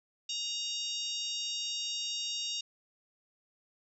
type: harmonic tone with a mistuned harmonic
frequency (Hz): 932.3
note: A#5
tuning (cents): 0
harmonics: 3 / 4 / 5 / 6 / 7 / 8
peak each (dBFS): -40 / -37 / -43 / -40 / -46 / -47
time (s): 0.29-2.61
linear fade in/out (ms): 5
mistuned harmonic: 3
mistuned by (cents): +23
effects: none